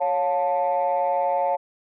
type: chord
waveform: sine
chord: Db augmented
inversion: none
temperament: equal with one note detuned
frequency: 554.4 / 711.1 / 880 Hz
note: Db5 / F5 / A5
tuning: 0 / +31 / 0 cents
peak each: -23 dBFS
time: 0-1.57 s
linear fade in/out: 20 ms
effects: tanh soft clip ceiling -14 dBFS